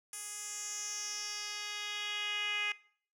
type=tone with band-pass filter sweep; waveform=10% pulse; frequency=415.3 Hz; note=G#4; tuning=in tune; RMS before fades=-39 dBFS; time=0.13-2.72 s; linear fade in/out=2 ms; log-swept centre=9200 to 2500 Hz; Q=3.3; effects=noise-tail reverb RT60 0.5 s tail -20 dB re dry